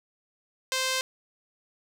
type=tone with band-pass filter; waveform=sawtooth; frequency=521 Hz; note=C5; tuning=7 cents flat; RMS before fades=-28 dBFS; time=0.72-1.01 s; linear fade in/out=0 ms; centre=4800 Hz; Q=0.7; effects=none